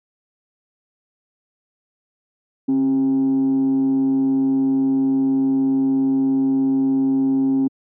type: tone with frequency modulation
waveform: sine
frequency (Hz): 268.3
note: C4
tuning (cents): +44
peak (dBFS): -13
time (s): 2.68-7.68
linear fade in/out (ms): 10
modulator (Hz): 127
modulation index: 0.25
effects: tanh soft clip ceiling -12 dBFS + high-pass 150 Hz 12 dB/octave